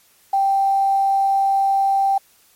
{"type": "tone with quantisation", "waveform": "sine", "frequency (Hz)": 784, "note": "G5", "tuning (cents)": 0, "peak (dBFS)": -14, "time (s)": [0.33, 2.18], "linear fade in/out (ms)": 5, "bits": 7, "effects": ["white hiss -55 dBFS RMS until 2.55 s", "MP3 64 kbps"]}